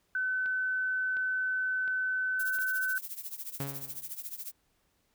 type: tone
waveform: sine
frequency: 1516 Hz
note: F#6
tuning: 42 cents sharp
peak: -28 dBFS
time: 0.15-2.98 s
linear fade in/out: 2 ms
type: click train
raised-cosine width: 0.3 ms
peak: -32 dBFS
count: 4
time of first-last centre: 0.46-2.588 s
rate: 1.41 Hz
type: noise with tremolo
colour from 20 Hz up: violet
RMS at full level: -37 dBFS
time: 2.39-4.52 s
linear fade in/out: 10 ms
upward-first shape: triangle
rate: 14 Hz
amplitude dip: 90%
type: tone with exponential decay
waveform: sawtooth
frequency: 138.59 Hz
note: C#3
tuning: in tune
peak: -28 dBFS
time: 3.6-4.16 s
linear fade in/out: 2 ms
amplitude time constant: 120 ms
effects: pink hiss -73 dBFS RMS until 5.14 s